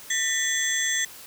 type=tone cluster; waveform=sine; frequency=1808 / 1956 / 3392 / 6200 / 7570 Hz; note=A6 / B6 / G#7 / G8 / A#8; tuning=+47 / -17 / +36 / -20 / +26 cents; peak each=-29 dBFS; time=0.1-1.05 s; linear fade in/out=5 ms; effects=white hiss -44 dBFS RMS until 1.26 s